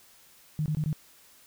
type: tone bursts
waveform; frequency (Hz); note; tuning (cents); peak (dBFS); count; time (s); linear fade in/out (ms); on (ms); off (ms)
sine; 153; D#3; -29; -25; 4; 0.59-0.929; 0; 69; 21
effects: white hiss -57 dBFS RMS until 1.46 s